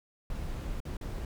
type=noise with dropouts; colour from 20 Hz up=brown; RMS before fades=-36 dBFS; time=0.3-1.25 s; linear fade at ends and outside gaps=2 ms; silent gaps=0.803-0.852 / 0.969-1.011 s; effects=none